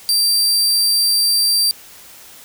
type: tone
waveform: sawtooth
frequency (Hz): 4699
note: D8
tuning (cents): 0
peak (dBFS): -10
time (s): 0.09-1.71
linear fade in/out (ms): 0
effects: white hiss -41 dBFS RMS until 2.44 s